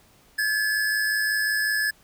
square tone pair together, 1607.6 / 1713 Hz, G6 / A6, +43 / -47 cents, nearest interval minor second, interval 110 cents, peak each -31 / -23 dBFS, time 0.38-1.91 s, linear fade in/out 10 ms, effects pink hiss -57 dBFS RMS until 2.03 s

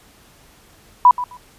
sine tone with echo, 987.8 Hz, B5, in tune, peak -5 dBFS, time 1.05-1.11 s, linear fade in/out 2 ms, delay 130 ms, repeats 2, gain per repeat -15 dB, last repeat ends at 1.37 s, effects pink hiss -50 dBFS RMS until 1.58 s + resampled to 32000 Hz

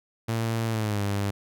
sawtooth tone with pitch glide, 113.8 to 100.8 Hz, A#2 to G2, -41 to +49 cents, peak -21 dBFS, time 0.28-1.31 s, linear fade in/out 10 ms, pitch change -210 cents, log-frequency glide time 0.68-1.03 s, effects none

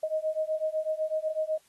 sine beating tone pair, 622.3 / 630.3 Hz, D#5 / D#5, 0 / +22 cents, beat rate 8 Hz, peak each -30 dBFS, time 0.03-1.58 s, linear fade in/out 5 ms, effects white hiss -64 dBFS RMS until 1.68 s + AAC 32 kbps

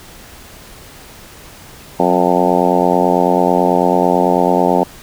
harmonic tone with a mistuned harmonic, 89.1 Hz, F2, 35 cents sharp, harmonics 2 / 3 / 4 / 5 / 6 / 7 / 8 / 9 / 10, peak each -19 / -19 / -19 / -19 / -19 / -19 / -19 / -19 / -19 dBFS, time 1.99-4.84 s, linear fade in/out 10 ms, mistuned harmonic 2, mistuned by +32 cents, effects pink hiss -38 dBFS RMS until 5.02 s

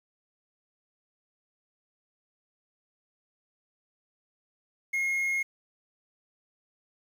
triangle tone with quantisation, 2152 Hz, C7, 48 cents sharp, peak -24 dBFS, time 4.93-5.43 s, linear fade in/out 10 ms, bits 9, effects none

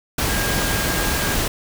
sine tone in noise, 1620 Hz, G#6, 43 cents flat, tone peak -28 dBFS, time 0.29-1.35 s, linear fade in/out 5 ms, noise pink, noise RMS -21 dBFS, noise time 0.18-1.48 s, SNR -10 dB, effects none

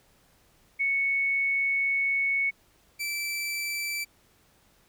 sine / sawtooth tone pair in turn, 2214 / 2327 Hz, C#7 / D7, -3 / -17 cents, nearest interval minor second, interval 86 cents, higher second, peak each -23 / -26 dBFS, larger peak first, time 0.79-2.51 / 2.99-4.05 s, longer first, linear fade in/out 20 ms, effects pink hiss -63 dBFS RMS until 4.88 s

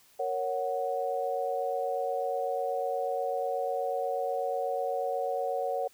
sine chord, F# major, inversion first, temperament equal, 466.2 / 554.4 / 740 Hz, A#4 / C#5 / F#5, 0 / 0 / 0 cents, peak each -34 / -32 / -32 dBFS, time 0.19-5.88 s, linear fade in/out 10 ms, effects white hiss -61 dBFS RMS until 5.93 s

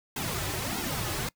pink noise with flanger, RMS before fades -32 dBFS, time 0.16-1.29 s, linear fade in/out 5 ms, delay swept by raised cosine 1.7 to 4.4 ms, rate 1.6 Hz, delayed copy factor -1, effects noise-tail reverb RT60 0.1 s tail -23 dB re dry

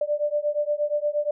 sine beating tone pair, 587.3 / 595.8 Hz, D5 / D5, 0 / +25 cents, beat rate 8.5 Hz, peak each -25 / -25 dBFS, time 0.01-1.31 s, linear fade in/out 5 ms, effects none

